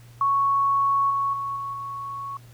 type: tone with level steps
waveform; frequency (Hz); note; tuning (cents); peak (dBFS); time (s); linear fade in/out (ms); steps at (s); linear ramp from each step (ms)
sine; 1108.7; C#6; 0; -18 / -21 / -26 / -28 / -30; 0.21-2.37; 2; 1.1 / 1.33 / 1.56 / 1.73; 5
effects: added 119 Hz sine -45 dBFS peak until 2.53 s + pink hiss -55 dBFS RMS until 2.53 s